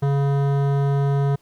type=tone with hard clipping; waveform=sine; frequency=140 Hz; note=C#3; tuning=18 cents sharp; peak=-19 dBFS; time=0.02-1.36 s; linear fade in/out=10 ms; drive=15 dB; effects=pink hiss -61 dBFS RMS until 1.41 s